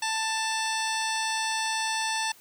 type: harmonic tone with a mistuned harmonic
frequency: 886 Hz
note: A5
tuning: 12 cents sharp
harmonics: 1 / 2 / 3 / 4 / 5 / 6 / 7 / 9 / 10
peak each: -30 / -33 / -35 / -36 / -37 / -38 / -38 / -40 / -40 dBFS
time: 0.02-2.32 s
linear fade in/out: 5 ms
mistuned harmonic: 7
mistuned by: -86 cents
effects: white hiss -55 dBFS RMS until 2.4 s